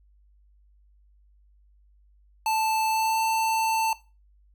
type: tone with pitch glide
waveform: square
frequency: 880 to 890.2 Hz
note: A5 to A5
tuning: 0 to +20 cents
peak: -23 dBFS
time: 2.46-3.93 s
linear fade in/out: 2 ms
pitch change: +20 cents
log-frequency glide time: 2.89-3.19 s
effects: noise-tail reverb RT60 0.3 s tail -18 dB re dry + added 50 Hz sine -56 dBFS peak until 4.54 s